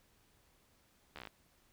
slowing click train, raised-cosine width 0.3 ms, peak -30 dBFS, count 8, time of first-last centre 1.16-1.273 s, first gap 13 ms, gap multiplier 1.07, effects pink hiss -70 dBFS RMS until 1.72 s

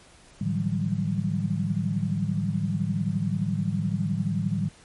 sine tone cluster, 108.5 / 150.4 / 165.7 / 184.9 / 196.5 Hz, A2 / D3 / E3 / F#3 / G3, -24 / +42 / +9 / -1 / +4 cents, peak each -30 dBFS, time 0.41-4.69 s, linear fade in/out 5 ms, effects pink hiss -53 dBFS RMS until 4.84 s + MP3 48 kbps

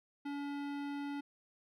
sine tone with hard clipping, 284.9 Hz, C#4, 48 cents sharp, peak -40 dBFS, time 0.25-1.21 s, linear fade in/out 10 ms, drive 18 dB, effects none

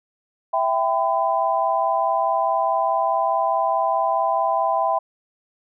sine chord, E minor, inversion none, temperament equal with one note detuned, 659.3 / 784 / 1008.5 Hz, E5 / G5 / B5, 0 / 0 / +36 cents, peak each -22 dBFS, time 0.53-4.99 s, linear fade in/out 10 ms, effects none

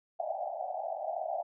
white band-pass noise, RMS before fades -36 dBFS, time 0.19-1.43 s, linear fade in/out 10 ms, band 610 to 780 Hz, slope 96 dB/octave, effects none

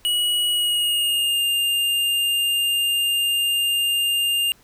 square tone with pitch glide, 2913 to 2806 Hz, F#7 to F7, -28 to +8 cents, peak -19 dBFS, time 0.05-4.52 s, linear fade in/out 0 ms, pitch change -64 cents, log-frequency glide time 0.51-1.44 s, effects pink hiss -55 dBFS RMS until 4.63 s

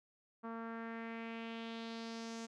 sawtooth tone with low-pass filter sweep, 228.1 Hz, A#3, 37 cents flat, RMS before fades -45 dBFS, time 0.43-2.47 s, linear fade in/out 20 ms, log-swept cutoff 1200 to 6700 Hz, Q 2.5, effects none

